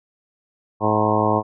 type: harmonic tone with a mistuned harmonic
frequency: 107 Hz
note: A2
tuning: 48 cents flat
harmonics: 1 / 2 / 3 / 4 / 5 / 6 / 7 / 8 / 9 / 10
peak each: -25 / -25 / -25 / -25 / -25 / -25 / -25 / -25 / -25 / -25 dBFS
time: 0.8-1.43 s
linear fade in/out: 50 ms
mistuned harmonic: 8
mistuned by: +71 cents
effects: none

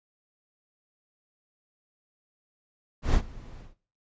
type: noise with ADSR envelope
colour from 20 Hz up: brown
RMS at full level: -19 dBFS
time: 3.02-3.75 s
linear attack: 130 ms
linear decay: 65 ms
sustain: -24 dB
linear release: 150 ms
effects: noise-tail reverb RT60 0.4 s tail -17 dB re dry + resampled to 16000 Hz

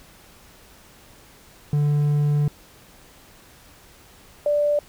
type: tone pair in turn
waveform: triangle / sine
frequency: 146.83 / 587.3 Hz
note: D3 / D5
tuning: 0 / 0 cents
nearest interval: 2 octaves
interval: 2400 cents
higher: second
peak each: -15 / -17 dBFS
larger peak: first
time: 1.73-2.48 / 4.46-4.79 s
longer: first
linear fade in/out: 2 ms
effects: pink hiss -50 dBFS RMS until 4.88 s

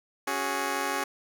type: chord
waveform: 10% pulse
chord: C# suspended fourth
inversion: none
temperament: just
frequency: 277.2 / 369.6 / 415.8 Hz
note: C#4 / F#4 / G#4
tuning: 0 / -2 / +2 cents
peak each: -25 dBFS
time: 0.27-1.04 s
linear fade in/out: 5 ms
effects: none

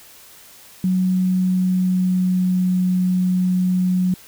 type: tone with pitch glide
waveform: sine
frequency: 185 to 182.98 Hz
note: F#3 to F#3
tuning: 0 to -19 cents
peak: -15 dBFS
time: 0.84-4.14 s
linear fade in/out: 2 ms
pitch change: -19 cents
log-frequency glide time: 1.08-2.77 s
effects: white hiss -45 dBFS RMS until 4.27 s

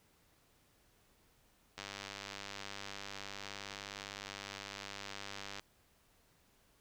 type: click train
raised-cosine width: 0.2 ms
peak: -26 dBFS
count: 381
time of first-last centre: 1.78-5.595 s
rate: 99.6 Hz
effects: pink hiss -70 dBFS RMS until 6.8 s

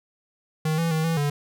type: tone with pitch steps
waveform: square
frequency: 156.8 / 166.3 / 158.4 / 164.7 / 145 Hz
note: D#3 / E3 / D#3 / E3 / D3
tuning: +14 / +16 / +31 / -1 / -22 cents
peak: -22 dBFS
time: 0.65-1.3 s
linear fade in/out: 5 ms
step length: 130 ms
effects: none

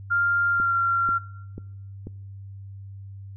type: tone with pitch glide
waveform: sine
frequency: 1396.9 to 1375.3 Hz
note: F6 to F6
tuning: 0 to -27 cents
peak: -19 dBFS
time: 0.1-1.19 s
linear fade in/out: 20 ms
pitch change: -27 cents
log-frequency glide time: 0.5-0.75 s
type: click train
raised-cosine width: 3 ms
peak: -22 dBFS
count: 4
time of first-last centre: 0.6-2.071 s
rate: 2.04 Hz
effects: noise-tail reverb RT60 1.0 s tail -22 dB re dry + added 98 Hz sine -37 dBFS peak until 3.36 s

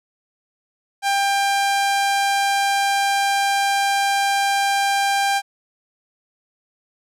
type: tone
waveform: sawtooth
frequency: 795 Hz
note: G5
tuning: 24 cents sharp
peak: -13 dBFS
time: 1.02-5.42 s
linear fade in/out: 50 ms
effects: low-pass 11000 Hz 12 dB/octave

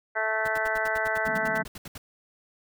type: harmonic tone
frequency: 219.1 Hz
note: A3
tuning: 7 cents flat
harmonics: 2 / 3 / 4 / 5 / 6 / 7 / 8 / 9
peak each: -37 / -30 / -33 / -39 / -37 / -29 / -36 / -32 dBFS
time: 0.15-1.63 s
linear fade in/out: 20 ms
type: noise bursts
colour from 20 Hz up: pink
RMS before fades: -40 dBFS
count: 16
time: 0.45-1.98 s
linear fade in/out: 5 ms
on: 30 ms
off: 70 ms
type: band-pass noise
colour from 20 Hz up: white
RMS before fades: -37 dBFS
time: 1.26-1.64 s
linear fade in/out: 10 ms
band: 150 to 260 Hz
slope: 96 dB/octave
effects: none

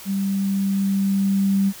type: tone with level ramp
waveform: sine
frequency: 196 Hz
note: G3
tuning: in tune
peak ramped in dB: -20 to -15 dBFS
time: 0.05-1.73 s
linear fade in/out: 50 ms
effects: white hiss -40 dBFS RMS until 1.8 s

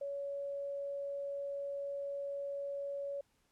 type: tone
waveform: sine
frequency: 562 Hz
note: C#5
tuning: 24 cents sharp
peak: -37 dBFS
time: 0.01-3.21 s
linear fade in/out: 5 ms
effects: pink hiss -75 dBFS RMS until 3.51 s + low-pass 12000 Hz 12 dB/octave

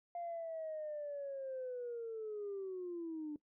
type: linear sweep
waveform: sine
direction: down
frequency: 698 to 293.7 Hz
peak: -39 dBFS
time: 0.15-3.36 s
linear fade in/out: 2 ms
effects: noise-tail reverb RT60 0.1 s tail -20 dB re dry + tanh soft clip ceiling -36 dBFS

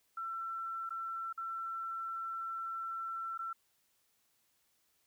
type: tone with dropouts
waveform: sine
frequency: 1344 Hz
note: E6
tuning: 33 cents sharp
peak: -37 dBFS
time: 0.17-3.53 s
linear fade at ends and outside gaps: 5 ms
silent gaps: 0.893-0.905 / 1.328-1.376 / 3.377-3.39 s
effects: white hiss -75 dBFS RMS until 5.06 s

